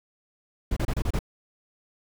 brown noise bursts, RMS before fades -25 dBFS, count 6, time 0.71-1.191 s, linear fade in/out 5 ms, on 56 ms, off 29 ms, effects none

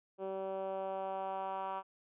10% pulse tone with band-pass filter sweep, 191.8 Hz, G3, 37 cents flat, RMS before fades -39 dBFS, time 0.18-1.83 s, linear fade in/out 50 ms, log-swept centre 450 to 1000 Hz, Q 2.3, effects resampled to 8000 Hz

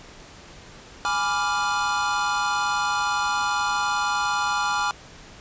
square chord, G# diminished seventh, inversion none, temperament equal, 830.6 / 987.8 / 1174.7 / 1396.9 Hz, G#5 / B5 / D6 / F6, 0 / 0 / 0 / 0 cents, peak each -28 / -30 / -28 / -27 dBFS, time 1.05-4.91 s, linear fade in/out 0 ms, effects pink hiss -45 dBFS RMS until 5.4 s + resampled to 16000 Hz

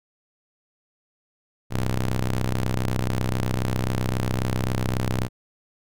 sawtooth ring-modulated tone, 63.8 Hz, C2, 43 cents flat, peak -15 dBFS, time 1.7-5.29 s, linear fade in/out 50 ms, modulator 50.1 Hz, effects none

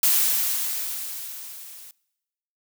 blue noise with level ramp, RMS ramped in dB -18 to -44 dBFS, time 0.03-1.91 s, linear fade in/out 2 ms, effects noise-tail reverb RT60 1.0 s tail -24 dB re dry

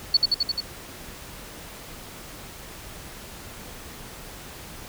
sine tone with echo, 4435 Hz, C#8, in tune, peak -13 dBFS, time 0.14-0.17 s, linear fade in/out 5 ms, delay 87 ms, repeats 5, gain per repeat -2 dB, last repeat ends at 0.605 s, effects pink hiss -41 dBFS RMS until 4.88 s

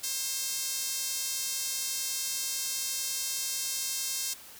sawtooth tone with high-pass filter, 531 Hz, C5, 25 cents sharp, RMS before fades -33 dBFS, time 0.03-4.34 s, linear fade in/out 10 ms, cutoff 5900 Hz, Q 1.1, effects white hiss -49 dBFS RMS until 4.59 s

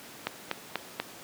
click train, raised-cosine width 0.3 ms, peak -12 dBFS, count 4, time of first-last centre 0.27-1 s, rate 4.11 Hz, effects pink hiss -46 dBFS RMS until 1.23 s + high-pass 200 Hz 12 dB/octave

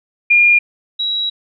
sine tone pair in turn, 2415 / 3875 Hz, D7 / B7, +48 / -34 cents, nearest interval minor sixth, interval 818 cents, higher second, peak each -7 / -16 dBFS, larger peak first, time 0.3-0.59 / 0.99-1.3 s, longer second, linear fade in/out 10 ms, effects none

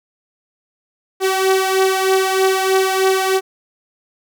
sawtooth beating tone pair, 380 / 383.2 Hz, F#4 / G4, +46 / -39 cents, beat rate 3.2 Hz, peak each -11 / -15 dBFS, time 1.2-3.41 s, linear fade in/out 50 ms, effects none

